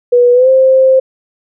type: tone with pitch glide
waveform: sine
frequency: 487.3 to 525.3 Hz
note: B4 to C5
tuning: -23 to +7 cents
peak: -4 dBFS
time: 0.12-1 s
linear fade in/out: 10 ms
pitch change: +130 cents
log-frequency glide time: 0.33-0.49 s
effects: none